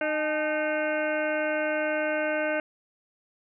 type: harmonic tone with a mistuned harmonic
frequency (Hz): 306.4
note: D#4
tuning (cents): -27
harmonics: 1 / 2 / 3 / 4 / 5 / 6 / 7 / 8 / 9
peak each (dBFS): -33 / -27 / -38 / -42 / -31 / -43 / -37 / -41 / -40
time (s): 0.01-2.6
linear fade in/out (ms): 2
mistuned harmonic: 3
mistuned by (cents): -100
effects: none